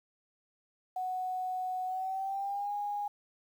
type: tone with pitch glide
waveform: sine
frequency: 740 to 821.1 Hz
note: F#5 to G#5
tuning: 0 to -20 cents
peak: -32 dBFS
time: 0.96-3.08 s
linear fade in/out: 5 ms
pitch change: +180 cents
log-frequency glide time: 1.86-2.73 s
effects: 10-bit